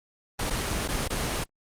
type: noise with dropouts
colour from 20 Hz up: pink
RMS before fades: -28 dBFS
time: 0.39-1.44 s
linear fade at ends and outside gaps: 5 ms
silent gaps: 0.501-0.505 / 0.878-0.886 / 1.078-1.102 s
effects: low-pass 11000 Hz 12 dB/octave + Opus 24 kbps